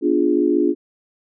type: chord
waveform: sine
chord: B diminished seventh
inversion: none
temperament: equal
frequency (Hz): 246.9 / 293.7 / 349.2 / 415.3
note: B3 / D4 / F4 / Ab4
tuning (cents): 0 / 0 / 0 / 0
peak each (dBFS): -24 / -18 / -18 / -22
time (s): 0.01-0.75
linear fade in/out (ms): 50
effects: none